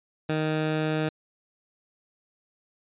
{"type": "tone", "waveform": "15% pulse", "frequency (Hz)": 155.56, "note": "D#3", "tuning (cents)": 0, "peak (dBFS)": -18, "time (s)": [0.29, 1.09], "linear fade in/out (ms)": 5, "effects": ["resampled to 8000 Hz"]}